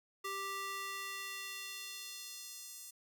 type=tone with high-pass filter sweep; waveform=square; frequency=392 Hz; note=G4; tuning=in tune; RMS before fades=-44 dBFS; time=0.24-2.91 s; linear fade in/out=10 ms; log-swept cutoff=810 to 7500 Hz; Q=1.1; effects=none